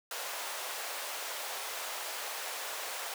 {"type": "high-pass noise", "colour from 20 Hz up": "pink", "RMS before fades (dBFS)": -39, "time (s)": [0.11, 3.14], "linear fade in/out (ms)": 2, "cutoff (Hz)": 550, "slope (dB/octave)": 24, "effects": []}